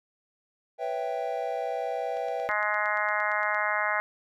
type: chord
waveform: triangle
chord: C# half-diminished seventh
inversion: third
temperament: equal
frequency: 493.9 / 554.4 / 659.3 / 784 Hz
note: B4 / C#5 / E5 / G5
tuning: 0 / 0 / 0 / 0 cents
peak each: -32 / -35 / -31 / -31 dBFS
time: 0.78-2.51 s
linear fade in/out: 50 ms
type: click train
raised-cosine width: 0.2 ms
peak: -31 dBFS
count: 13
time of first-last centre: 2.17-3.546 s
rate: 8.72 Hz
type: harmonic tone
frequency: 210 Hz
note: G#3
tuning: 19 cents sharp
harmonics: 3 / 4 / 5 / 6 / 7 / 8 / 9 / 10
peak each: -33 / -33 / -33 / -33 / -33 / -33 / -33 / -33 dBFS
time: 2.49-4 s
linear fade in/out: 0 ms
effects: none